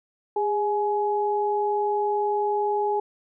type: tone pair together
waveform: sine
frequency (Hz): 410 / 841.1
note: G#4 / G#5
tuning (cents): -22 / +22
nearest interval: octave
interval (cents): 1244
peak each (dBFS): -24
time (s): 0.36-3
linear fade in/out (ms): 5
effects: none